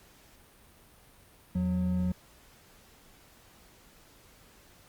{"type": "tone pair together", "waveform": "triangle", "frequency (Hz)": [83, 181.86], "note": ["E2", "F#3"], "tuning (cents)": [12, -30], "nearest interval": "octave + major second", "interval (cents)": 1358, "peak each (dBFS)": [-31, -25], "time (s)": [1.55, 2.12], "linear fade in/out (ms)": 5, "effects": ["pink hiss -58 dBFS RMS until 4.88 s", "Opus 48 kbps"]}